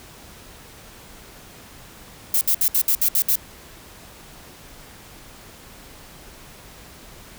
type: noise bursts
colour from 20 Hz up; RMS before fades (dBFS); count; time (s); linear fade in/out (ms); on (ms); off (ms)
violet; -18; 8; 2.34-3.356; 2; 71; 64
effects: pink hiss -44 dBFS RMS until 7.38 s